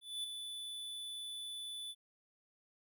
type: tone with ADSR envelope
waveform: square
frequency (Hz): 3482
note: A7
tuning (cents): -19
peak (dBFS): -37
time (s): 0.01-1.95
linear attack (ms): 230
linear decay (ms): 4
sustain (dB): -6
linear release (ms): 47
effects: none